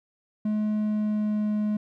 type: tone with pitch glide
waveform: triangle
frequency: 212.7 to 211 Hz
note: G#3 to G#3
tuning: +42 to +28 cents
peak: -21 dBFS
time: 0.45-1.77 s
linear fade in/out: 5 ms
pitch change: -14 cents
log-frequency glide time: 0.74-1.52 s
effects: none